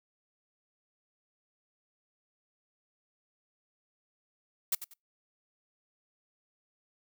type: noise with echo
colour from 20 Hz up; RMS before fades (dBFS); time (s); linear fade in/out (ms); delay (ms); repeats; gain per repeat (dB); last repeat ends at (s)
blue; -28; 4.72-4.75; 5; 94; 2; -12; 4.938
effects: noise-tail reverb RT60 0.2 s tail -26 dB re dry